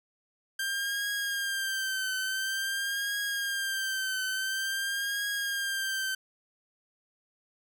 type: tone with vibrato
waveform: sawtooth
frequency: 1583 Hz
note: G6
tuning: 17 cents sharp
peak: -26 dBFS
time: 0.59-6.15 s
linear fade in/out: 5 ms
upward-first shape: triangle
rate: 0.48 Hz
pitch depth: 67 cents each way
effects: none